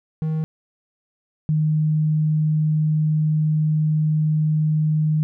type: tone pair in turn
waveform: triangle / sine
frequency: 157.4 / 154.34 Hz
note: D#3 / D#3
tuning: +20 / -14 cents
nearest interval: unison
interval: 34 cents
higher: first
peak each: -18 / -16 dBFS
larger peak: second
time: 0.22-0.44 / 1.49-5.23 s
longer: second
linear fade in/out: 0 ms
effects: none